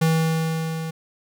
square tone with level ramp, 161.5 Hz, E3, 35 cents flat, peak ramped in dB -16 to -28 dBFS, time 0.01-0.91 s, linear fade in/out 10 ms, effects none

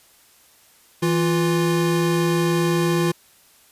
square tone pair together, 164.8 / 349.2 Hz, E3 / F4, 0 / 0 cents, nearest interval octave + minor second, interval 1300 cents, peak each -21 dBFS, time 1.02-3.12 s, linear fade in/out 10 ms, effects white hiss -54 dBFS RMS until 3.71 s + resampled to 32000 Hz

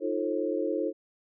sine chord, F dominant seventh, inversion third, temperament equal with one note detuned, 311.1 / 349.2 / 440 / 536.1 Hz, Eb4 / F4 / A4 / C5, 0 / 0 / 0 / +42 cents, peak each -32 dBFS, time 0-0.93 s, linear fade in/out 50 ms, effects none

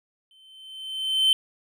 triangle tone with exponential growth, 3083 Hz, G7, 29 cents flat, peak -13 dBFS, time 0.31-1.33 s, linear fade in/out 1 ms, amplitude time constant 220 ms, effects none

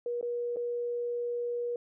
sine tone with dropouts, 479.8 Hz, A#4, 50 cents sharp, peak -30 dBFS, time 0.06-1.76 s, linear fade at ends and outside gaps 2 ms, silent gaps 0.212-0.227 / 0.561-0.568 s, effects none

